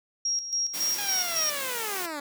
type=tone with tremolo; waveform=sine; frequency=5610 Hz; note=F8; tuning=7 cents sharp; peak=-24 dBFS; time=0.25-1.5 s; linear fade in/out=5 ms; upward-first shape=square; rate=3.6 Hz; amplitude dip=65%
type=high-pass noise; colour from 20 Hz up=white; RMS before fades=-34 dBFS; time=0.73-2.07 s; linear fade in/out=20 ms; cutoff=160 Hz; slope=24 dB/octave
type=linear sweep; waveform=10% pulse; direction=down; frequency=830.6 to 278.2 Hz; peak=-24 dBFS; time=0.98-2.2 s; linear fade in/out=5 ms
effects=none